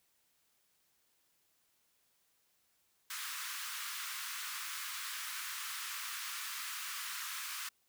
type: high-pass noise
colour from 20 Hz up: pink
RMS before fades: -42 dBFS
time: 3.1-7.69 s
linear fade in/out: 5 ms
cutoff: 1100 Hz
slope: 48 dB/octave
effects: white hiss -75 dBFS RMS until 7.88 s